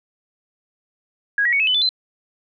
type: tone with pitch steps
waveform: sine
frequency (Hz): 1650 / 1917.4 / 2228 / 2589 / 3009 / 3496 / 4063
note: G#6 / A#6 / C#7 / E7 / F#7 / A7 / B7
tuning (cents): -12 / +48 / +8 / -32 / +28 / -12 / +48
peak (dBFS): -15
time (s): 1.38-1.891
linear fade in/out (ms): 2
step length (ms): 73
effects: none